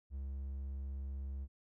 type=tone; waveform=triangle; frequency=68 Hz; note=C#2; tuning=33 cents flat; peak=-37 dBFS; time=0.1-1.48 s; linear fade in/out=50 ms; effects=none